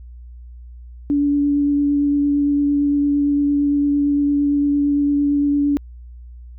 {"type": "tone with vibrato", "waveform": "sine", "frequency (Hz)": 287.2, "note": "D4", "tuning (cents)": -39, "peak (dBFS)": -14, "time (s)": [1.1, 5.77], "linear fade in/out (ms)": 0, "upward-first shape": "triangle", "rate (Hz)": 8.8, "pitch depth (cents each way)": 12, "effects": ["added 60 Hz sine -35 dBFS peak until 6.58 s"]}